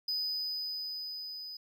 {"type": "tone with level ramp", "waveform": "triangle", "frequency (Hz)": 4991, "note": "D#8", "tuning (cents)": 5, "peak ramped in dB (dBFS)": [-29, -40], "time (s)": [0.08, 1.57], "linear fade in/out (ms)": 5, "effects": []}